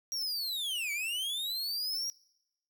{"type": "linear two-way sweep", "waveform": "45% pulse", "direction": "down then up", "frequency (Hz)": [5700, 2242, 5700], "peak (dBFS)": -32, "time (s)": [0.12, 2.1], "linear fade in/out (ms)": 0, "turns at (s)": 0.92, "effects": ["noise-tail reverb RT60 0.9 s tail -24 dB re dry"]}